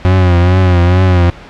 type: tone with vibrato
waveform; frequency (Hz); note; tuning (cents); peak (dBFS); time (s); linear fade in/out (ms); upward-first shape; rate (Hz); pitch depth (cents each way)
40% pulse; 90.2; F#2; -44; -5; 0.05-1.3; 0; triangle; 2.3; 75
effects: pink hiss -33 dBFS RMS until 1.49 s + low-pass 3000 Hz 12 dB/octave